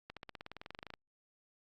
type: accelerating click train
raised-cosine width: 0.3 ms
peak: -29 dBFS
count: 18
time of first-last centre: 0.1-0.938 s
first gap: 67 ms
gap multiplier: 0.96
effects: Opus 48 kbps